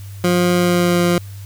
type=tone with pitch glide; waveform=20% pulse; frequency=177 to 174.66 Hz; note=F3 to F3; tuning=+23 to 0 cents; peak=-8 dBFS; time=0.24-1.18 s; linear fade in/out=2 ms; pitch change=-23 cents; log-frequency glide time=0.55-1.02 s; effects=added 99 Hz sine -30 dBFS peak until 1.45 s + white hiss -45 dBFS RMS until 1.45 s